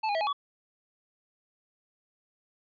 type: tone with pitch steps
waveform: square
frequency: 875 / 819 / 649 / 838 / 1133 Hz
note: A5 / G#5 / E5 / G#5 / C#6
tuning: -10 / -24 / -27 / +15 / +37 cents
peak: -27 dBFS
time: 0.03-0.33 s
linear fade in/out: 10 ms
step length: 60 ms
effects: resampled to 11025 Hz